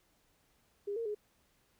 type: tone with pitch steps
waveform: sine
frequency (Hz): 405.8 / 460.7 / 418.5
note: G#4 / A#4 / G#4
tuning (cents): -40 / -20 / +13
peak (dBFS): -34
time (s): 0.87-1.149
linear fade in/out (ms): 10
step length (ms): 93
effects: pink hiss -72 dBFS RMS until 1.79 s